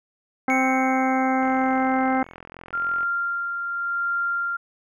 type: harmonic tone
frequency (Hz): 261.6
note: C4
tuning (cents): 0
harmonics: 1 / 2 / 3 / 4 / 5 / 6 / 7 / 8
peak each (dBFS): -22 / -29 / -23 / -34 / -30 / -32 / -42 / -32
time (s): 0.48-2.23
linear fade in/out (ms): 2
type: tone with exponential decay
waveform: triangle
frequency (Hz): 2217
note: C#7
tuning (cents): 0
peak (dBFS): -20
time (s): 0.5-2.34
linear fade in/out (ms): 0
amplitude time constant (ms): 400
type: click train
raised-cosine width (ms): 0.5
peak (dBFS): -24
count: 70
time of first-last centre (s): 1.43-3.031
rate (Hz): 43.1
type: tone with tremolo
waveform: sine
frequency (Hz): 1390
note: F6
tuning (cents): -9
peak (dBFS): -21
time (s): 2.73-4.57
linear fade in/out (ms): 10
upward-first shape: sine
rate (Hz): 0.86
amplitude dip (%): 40
effects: none